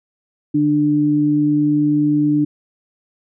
sine tone pair together, 148.43 / 296.6 Hz, D3 / D4, +19 / +17 cents, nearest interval octave, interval 1198 cents, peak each -21 / -13 dBFS, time 0.54-2.45 s, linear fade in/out 10 ms, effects none

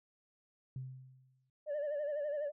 sine tone with exponential decay, 130 Hz, C3, 11 cents flat, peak -37 dBFS, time 0.76-1.5 s, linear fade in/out 2 ms, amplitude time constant 160 ms
sine tone with vibrato, 587.3 Hz, D5, in tune, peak -32 dBFS, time 1.66-2.52 s, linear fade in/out 50 ms, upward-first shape sine, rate 12 Hz, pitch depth 70 cents each way
effects tanh soft clip ceiling -33 dBFS

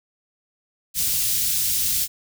white band-stop noise, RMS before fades -22 dBFS, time 0.94-2.08 s, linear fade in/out 50 ms, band 130 to 3900 Hz, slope 12 dB/octave, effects none

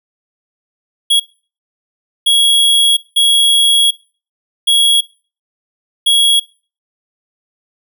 square tone bursts at uneven times, 3322 Hz, G#7, in tune, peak -8 dBFS, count 5, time 1.1-1.2 / 2.26-2.97 / 3.16-3.91 / 4.67-5.01 / 6.06-6.4 s, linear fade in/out 10 ms, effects noise-tail reverb RT60 0.4 s tail -22 dB re dry

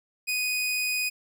sawtooth tone, 2489 Hz, D#7, in tune, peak -22 dBFS, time 0.27-1.1 s, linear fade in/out 20 ms, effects none

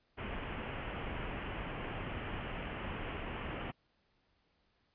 pink low-pass noise, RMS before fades -41 dBFS, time 0.17-3.72 s, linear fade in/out 20 ms, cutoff 3100 Hz, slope 96 dB/octave, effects pink hiss -75 dBFS RMS until 4.94 s + resampled to 11025 Hz

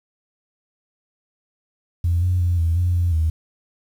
sine tone with pitch steps, 85.8 / 90.1 / 87.5 / 82.9 / 88.6 / 87 / 79.8 Hz, F2 / F#2 / F2 / E2 / F2 / F2 / D#2, -30 / -45 / +4 / +10 / +25 / -6 / +44 cents, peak -15 dBFS, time 2.04-3.3 s, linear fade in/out 5 ms, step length 180 ms, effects tanh soft clip ceiling -11 dBFS + 8-bit

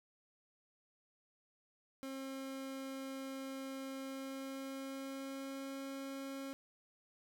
30% pulse tone with pitch glide, 268.2 to 272.1 Hz, C4 to C#4, +43 to -32 cents, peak -40 dBFS, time 2.03-6.53 s, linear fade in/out 0 ms, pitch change +25 cents, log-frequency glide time 3.98-5.82 s, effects none

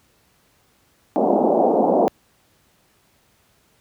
white band-pass noise, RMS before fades -17 dBFS, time 1.16-2.08 s, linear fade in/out 0 ms, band 200 to 800 Hz, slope 48 dB/octave, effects pink hiss -60 dBFS RMS until 3.8 s + high-pass 60 Hz 12 dB/octave

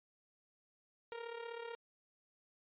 sawtooth tone with amplitude modulation, 466.2 Hz, A#4, in tune, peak -37 dBFS, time 1.12-1.75 s, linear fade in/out 0 ms, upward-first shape sine, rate 35.9 Hz, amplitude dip 65%, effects resampled to 8000 Hz

